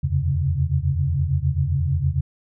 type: tone cluster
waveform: sine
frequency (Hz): 81.4 / 89.7 / 133.4 / 140.3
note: E2 / F2 / C3 / C#3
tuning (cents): -21 / +47 / +34 / +21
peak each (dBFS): -24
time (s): 0.03-2.21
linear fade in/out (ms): 10
effects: none